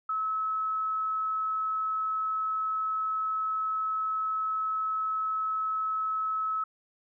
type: tone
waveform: sine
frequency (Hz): 1294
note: E6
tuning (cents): -32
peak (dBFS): -27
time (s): 0.09-6.64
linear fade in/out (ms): 5
effects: none